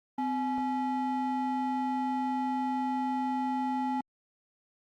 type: ring-modulated tone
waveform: triangle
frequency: 552 Hz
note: C#5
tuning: 7 cents flat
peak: -23 dBFS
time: 0.18-4.01 s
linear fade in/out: 5 ms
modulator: 295 Hz
effects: Opus 32 kbps